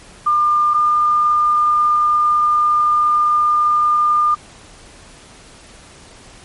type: tone pair in turn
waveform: sine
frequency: 1200 / 1205.9 Hz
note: D6 / D6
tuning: +37 / +45 cents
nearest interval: unison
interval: 8 cents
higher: second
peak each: -11 dBFS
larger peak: neither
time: 0.26-0.74 / 0.74-4.35 s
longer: second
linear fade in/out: 10 ms
effects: pink hiss -42 dBFS RMS until 6.44 s + MP3 48 kbps